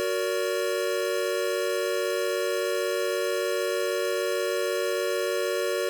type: chord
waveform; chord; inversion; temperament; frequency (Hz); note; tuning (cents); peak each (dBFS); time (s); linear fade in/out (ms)
square; Gb augmented; none; equal with one note detuned; 370 / 466.2 / 572.6; Gb4 / Bb4 / D5; 0 / 0 / -44; -30; 0-5.89; 0
effects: none